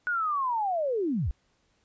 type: linear sweep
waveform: sine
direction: down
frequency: 1480 to 44.16 Hz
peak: -25 dBFS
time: 0.07-1.31 s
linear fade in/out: 0 ms
effects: pink hiss -70 dBFS RMS until 1.84 s + resampled to 16000 Hz